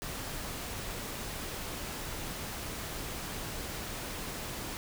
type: noise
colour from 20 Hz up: pink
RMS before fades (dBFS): -39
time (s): 0.02-4.77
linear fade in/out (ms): 0
effects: none